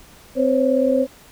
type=tone cluster; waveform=sine; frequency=259.7 / 515 / 553 Hz; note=C4 / C5 / C#5; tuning=-13 / -28 / -4 cents; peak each=-19 dBFS; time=0.35-1.07 s; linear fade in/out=50 ms; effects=pink hiss -47 dBFS RMS until 1.31 s